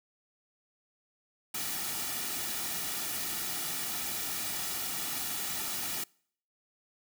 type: noise with comb filter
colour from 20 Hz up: white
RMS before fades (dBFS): -35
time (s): 1.54-6.04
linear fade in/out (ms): 5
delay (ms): 1.9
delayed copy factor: -0.55
effects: noise-tail reverb RT60 0.6 s tail -26 dB re dry